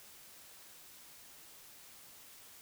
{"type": "silence", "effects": ["white hiss -56 dBFS RMS until 2.61 s"]}